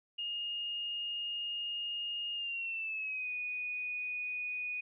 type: tone with pitch glide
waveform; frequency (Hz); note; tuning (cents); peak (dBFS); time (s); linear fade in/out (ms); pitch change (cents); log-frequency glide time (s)
sine; 2844 to 2476; F7 to D#7; +31 to -9; -35; 0.18-4.81; 10; -240; 2.34-3.31
effects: none